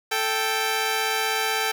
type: tone pair together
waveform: 10% pulse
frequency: 440 / 784 Hz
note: A4 / G5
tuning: 0 / 0 cents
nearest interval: minor seventh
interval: 1000 cents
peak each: -17 dBFS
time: 0.11-1.72 s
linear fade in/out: 10 ms
effects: 8-bit